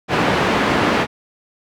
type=band-pass noise; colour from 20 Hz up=pink; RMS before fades=-17 dBFS; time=0.08-1.07 s; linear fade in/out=50 ms; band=160 to 2400 Hz; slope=12 dB/octave; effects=none